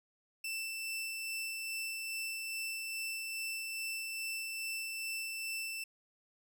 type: tone with tremolo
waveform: sawtooth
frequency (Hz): 2665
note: E7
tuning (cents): +18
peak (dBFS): -33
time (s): 0.44-5.84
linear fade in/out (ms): 5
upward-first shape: sine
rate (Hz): 2.4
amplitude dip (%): 25
effects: none